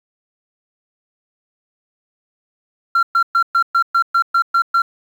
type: tone bursts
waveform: sine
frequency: 1369 Hz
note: F6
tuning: 35 cents flat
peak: -8 dBFS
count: 10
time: 2.95-4.82 s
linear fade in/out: 5 ms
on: 79 ms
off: 120 ms
effects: tanh soft clip ceiling -10 dBFS + 7-bit